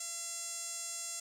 sawtooth tone with band-pass filter, 679 Hz, F5, 49 cents flat, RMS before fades -41 dBFS, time 0-1.2 s, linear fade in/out 5 ms, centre 7500 Hz, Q 4.2, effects 11-bit

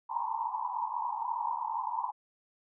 pink band-pass noise, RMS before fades -34 dBFS, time 0.09-2.12 s, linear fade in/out 20 ms, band 870 to 1000 Hz, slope 96 dB/octave, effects none

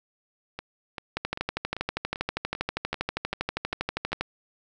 two click trains, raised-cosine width 0.3 ms, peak -18 / -11 dBFS, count 10 / 39, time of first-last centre 0.59-4.119 / 1.17-4.21 s, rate 2.55 / 12.5 Hz, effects none

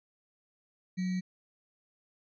sine tone with sample-and-hold, 184 Hz, F#3, 9 cents flat, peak -29 dBFS, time 0.97-1.21 s, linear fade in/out 20 ms, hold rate 2100 Hz, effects resampled to 16000 Hz

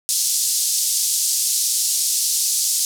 pink band-pass noise, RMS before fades -20 dBFS, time 0.09-2.85 s, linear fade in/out 0 ms, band 5000 to 12000 Hz, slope 24 dB/octave, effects none

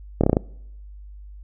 slowing click train, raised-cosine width 2 ms, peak -3 dBFS, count 6, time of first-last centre 0.21-0.369 s, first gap 26 ms, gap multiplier 1.1, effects noise-tail reverb RT60 0.8 s tail -25 dB re dry + added 50 Hz sine -38 dBFS peak until 1.43 s

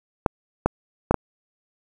clicks, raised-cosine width 1 ms, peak -3 dBFS, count 4, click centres 0.262 / 0.66 / 1.11 / 1.143 s, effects 7-bit

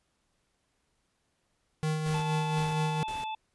square tone with tremolo, 155.56 Hz, D#3, in tune, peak -27 dBFS, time 1.83-3.03 s, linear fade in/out 0 ms, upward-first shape sine, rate 4.3 Hz, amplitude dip 40%
pink noise bursts, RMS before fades -44 dBFS, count 3, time 2.06-3.24 s, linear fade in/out 0 ms, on 160 ms, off 350 ms
harmonic tone, 873 Hz, A5, 14 cents flat, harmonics 1 / 3 / 4, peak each -33 / -43 / -45 dBFS, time 2.14-3.35 s, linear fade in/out 5 ms
effects pink hiss -75 dBFS RMS until 3.54 s + resampled to 24000 Hz

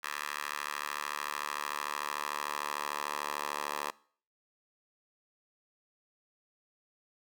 10% pulse tone with high-pass filter sweep, 73.42 Hz, D2, in tune, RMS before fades -37 dBFS, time 0.03-3.91 s, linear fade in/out 10 ms, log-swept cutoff 1400 to 820 Hz, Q 1.9, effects noise-tail reverb RT60 0.5 s tail -22 dB re dry

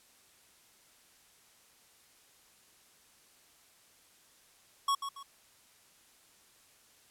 square tone with echo, 1108.7 Hz, C#6, in tune, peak -27 dBFS, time 4.88-4.95 s, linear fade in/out 5 ms, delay 140 ms, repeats 2, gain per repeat -9 dB, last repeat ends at 5.23 s, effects white hiss -63 dBFS RMS until 7.1 s + low-pass 12000 Hz 12 dB/octave

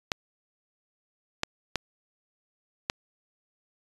clicks, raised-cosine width 0.2 ms, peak -8 dBFS, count 4, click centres 0.118 / 1.434 / 1.757 / 2.899 s, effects resampled to 24000 Hz

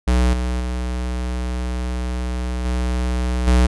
square tone with level steps, 61.74 Hz, B1, in tune, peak -14 / -20 / -22 / -19 / -12 dBFS, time 0.07-3.67 s, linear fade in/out 10 ms, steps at 0.33 / 0.6 / 2.65 / 3.47 s, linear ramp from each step 5 ms, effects resampled to 24000 Hz

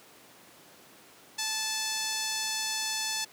sawtooth tone with band-pass filter, 874 Hz, A5, 12 cents flat, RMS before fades -32 dBFS, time 1.38-3.25 s, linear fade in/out 10 ms, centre 5800 Hz, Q 1.4, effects pink hiss -54 dBFS RMS until 3.32 s + high-pass 200 Hz 12 dB/octave

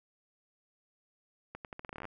accelerating click train, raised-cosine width 0.5 ms, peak -27 dBFS, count 14, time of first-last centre 1.55-2.053 s, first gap 98 ms, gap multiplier 0.82, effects none

